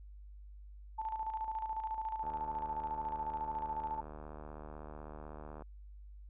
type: tone with tremolo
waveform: sine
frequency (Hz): 880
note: A5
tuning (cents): 0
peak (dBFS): -34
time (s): 0.98-4.01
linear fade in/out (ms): 10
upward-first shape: square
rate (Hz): 14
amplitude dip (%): 55
type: click train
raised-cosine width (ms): 1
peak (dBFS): -34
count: 258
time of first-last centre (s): 2.24-5.622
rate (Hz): 76
effects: added 50 Hz sine -49 dBFS peak until 6.29 s + resampled to 8000 Hz